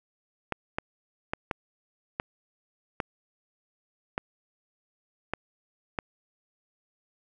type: clicks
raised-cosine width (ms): 0.5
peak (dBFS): -13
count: 9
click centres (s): 0.523 / 0.785 / 1.335 / 1.512 / 2.199 / 3.002 / 4.179 / 5.336 / 5.988
effects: none